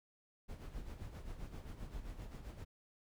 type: noise with tremolo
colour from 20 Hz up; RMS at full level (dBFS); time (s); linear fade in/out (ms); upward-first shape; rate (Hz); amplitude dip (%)
brown; -45; 0.48-2.65; 20; sine; 7.6; 60
effects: none